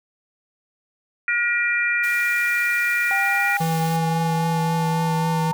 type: harmonic tone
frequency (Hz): 477.2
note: A#4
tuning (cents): +41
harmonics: 3 / 4 / 5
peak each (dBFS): -23 / -22 / -23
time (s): 1.28-3.57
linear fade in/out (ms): 2
type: high-pass noise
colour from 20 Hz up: white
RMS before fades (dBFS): -37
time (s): 2.03-3.97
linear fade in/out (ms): 10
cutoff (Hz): 860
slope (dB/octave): 12
type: exponential sweep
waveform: sine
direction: up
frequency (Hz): 784 to 910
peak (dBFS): -24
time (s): 3.11-5.53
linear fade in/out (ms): 0
type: tone with vibrato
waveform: square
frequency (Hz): 162.7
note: E3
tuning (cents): -22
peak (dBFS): -21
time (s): 3.6-5.52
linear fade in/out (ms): 10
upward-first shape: triangle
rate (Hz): 3.7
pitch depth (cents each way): 15
effects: none